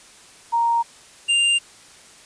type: tone pair in turn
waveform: sine / square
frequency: 932.3 / 2794 Hz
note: A#5 / F7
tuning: 0 / 0 cents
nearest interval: octave + perfect fifth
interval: 1900 cents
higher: second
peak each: -16 dBFS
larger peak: neither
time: 0.52-0.83 / 1.28-1.59 s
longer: neither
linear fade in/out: 20 ms
effects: white hiss -47 dBFS RMS until 2.25 s + resampled to 22050 Hz